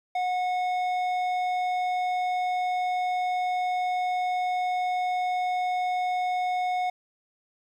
square tone with low-pass filter, 729 Hz, F#5, 26 cents flat, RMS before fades -27 dBFS, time 0.15-6.9 s, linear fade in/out 5 ms, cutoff 2900 Hz, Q 0.55, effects 10-bit

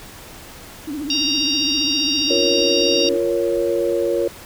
sine tone with vibrato, 292.6 Hz, D4, 6 cents flat, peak -24 dBFS, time 0.87-3.17 s, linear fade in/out 10 ms, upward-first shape triangle, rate 15 Hz, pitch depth 160 cents each way
harmonic tone, 932.3 Hz, A#5, in tune, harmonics 3 / 4 / 5 / 6, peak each -23 / -23 / -23 / -23 dBFS, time 1.1-3.09 s, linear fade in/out 2 ms
sine chord, Bb minor, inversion second, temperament equal, 349.2 / 466.2 / 554.4 Hz, F4 / Bb4 / Db5, 0 / 0 / 0 cents, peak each -21 dBFS, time 2.3-4.28 s, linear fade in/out 5 ms
effects pink hiss -39 dBFS RMS until 4.45 s

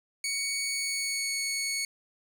15% pulse tone with pitch glide, 2237 to 2215 Hz, C#7 to C#7, +15 to -2 cents, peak -22 dBFS, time 0.24-1.85 s, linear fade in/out 2 ms, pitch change -17 cents, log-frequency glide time 0.59-1.41 s, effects none

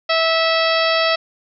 harmonic tone with a mistuned harmonic, 653 Hz, E5, 17 cents flat, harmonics 1 / 2 / 3 / 4 / 5 / 6 / 7 / 8, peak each -18 / -21 / -23 / -24 / -25 / -26 / -26 / -27 dBFS, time 0.09-1.16 s, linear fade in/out 10 ms, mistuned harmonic 8, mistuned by +20 cents, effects none

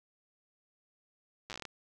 slowing click train, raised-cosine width 0.2 ms, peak -24 dBFS, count 10, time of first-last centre 1.5-1.653 s, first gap 8 ms, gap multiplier 1.18, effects none

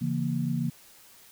sine chord, A# diminished, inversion first, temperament just, 139.85 / 167.82 / 233.1 Hz, C#3 / E3 / A#3, +16 / +31 / 0 cents, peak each -30 dBFS, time 0.01-0.7 s, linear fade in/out 10 ms, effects white hiss -54 dBFS RMS until 1.31 s

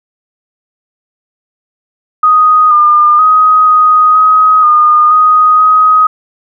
sine tone with pitch steps, 1246 / 1205 / 1256 / 1248 / 1262 / 1220 / 1247 / 1258 Hz, D#6 / D6 / D#6 / D#6 / D#6 / D#6 / D#6 / D#6, +2 / +44 / +16 / +5 / +24 / -34 / +3 / +19 cents, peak -3 dBFS, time 2.23-6.07 s, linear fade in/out 5 ms, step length 480 ms, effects none

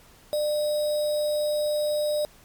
sine tone with sample-and-hold, 598 Hz, D5, 31 cents sharp, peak -22 dBFS, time 0.33-2.25 s, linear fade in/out 0 ms, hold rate 4410 Hz, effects pink hiss -54 dBFS RMS until 2.44 s + MP3 96 kbps

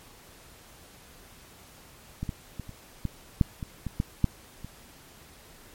clicks, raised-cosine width 5 ms, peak -18 / -18 / -22 / -28 / -16 / -7 / -21 / -19 / -13 / -8 / -26 dBFS, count 11, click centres 2.23 / 2.292 / 2.597 / 2.693 / 3.053 / 3.412 / 3.628 / 3.867 / 4.001 / 4.243 / 4.646 s, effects pink hiss -52 dBFS RMS until 5.74 s + MP3 64 kbps

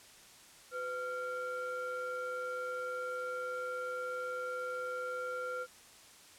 triangle ring-modulated tone, 440 Hz, A4, in tune, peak -31 dBFS, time 0.71-5.67 s, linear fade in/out 50 ms, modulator 944 Hz, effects white hiss -57 dBFS RMS until 6.38 s + low-pass 10000 Hz 12 dB/octave

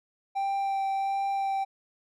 triangle tone with vibrato, 784 Hz, G5, in tune, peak -24 dBFS, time 0.35-1.65 s, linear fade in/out 20 ms, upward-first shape sine, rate 1.4 Hz, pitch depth 10 cents each way, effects none

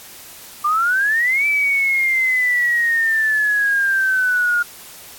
sine exponential two-way sweep, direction up then down, 1174.7 to 2326 to 1418 Hz, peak -14 dBFS, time 0.64-4.63 s, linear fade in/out 10 ms, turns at 1.46 s, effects white hiss -39 dBFS RMS until 5.18 s + AAC 64 kbps

